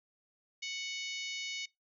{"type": "harmonic tone", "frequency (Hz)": 740, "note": "F#5", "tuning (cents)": 0, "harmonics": [3, 4, 5, 6, 7, 8, 9], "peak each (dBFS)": [-41, -43, -45, -47, -48, -49, -50], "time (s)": [0.62, 1.66], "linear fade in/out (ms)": 10, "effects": ["noise-tail reverb RT60 0.2 s tail -24 dB re dry"]}